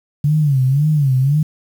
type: tone with vibrato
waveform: sine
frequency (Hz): 141.3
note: C#3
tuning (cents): +34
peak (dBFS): -11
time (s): 0.24-1.43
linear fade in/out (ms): 5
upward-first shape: sine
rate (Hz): 1.9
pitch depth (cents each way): 160
effects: 7-bit